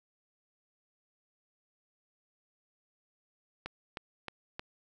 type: click train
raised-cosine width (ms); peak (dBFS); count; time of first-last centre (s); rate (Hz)
0.3; -22; 4; 3.66-4.595; 3.21
effects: none